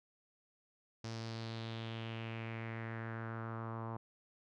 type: tone with low-pass filter sweep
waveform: sawtooth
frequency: 113.4 Hz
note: A#2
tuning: 47 cents flat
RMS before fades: -43 dBFS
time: 1.04-3.97 s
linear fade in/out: 5 ms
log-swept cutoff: 5500 to 1000 Hz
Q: 3.4
effects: none